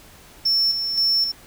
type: tone with tremolo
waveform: triangle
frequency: 5400 Hz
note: E8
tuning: 41 cents sharp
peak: -15 dBFS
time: 0.45-1.32 s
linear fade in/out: 10 ms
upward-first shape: square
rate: 1.9 Hz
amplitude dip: 50%
effects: pink hiss -47 dBFS RMS until 1.46 s